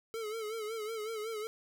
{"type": "tone with vibrato", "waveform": "square", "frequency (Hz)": 438.4, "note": "A4", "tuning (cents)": -6, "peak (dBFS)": -37, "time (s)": [0.14, 1.47], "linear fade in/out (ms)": 0, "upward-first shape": "sine", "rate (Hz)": 5.4, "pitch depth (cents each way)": 76, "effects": []}